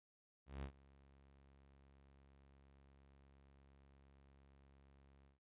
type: tone with ADSR envelope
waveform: sawtooth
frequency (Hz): 68.6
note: C#2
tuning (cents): -17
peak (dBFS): -40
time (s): 0.46-5.39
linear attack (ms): 170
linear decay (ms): 84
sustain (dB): -22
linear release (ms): 130
effects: noise-tail reverb RT60 0.1 s tail -21 dB re dry + resampled to 8000 Hz